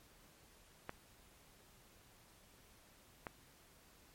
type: clicks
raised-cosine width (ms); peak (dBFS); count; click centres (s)
0.5; -27; 2; 0.894 / 3.268
effects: pink hiss -65 dBFS RMS until 4.14 s + MP3 64 kbps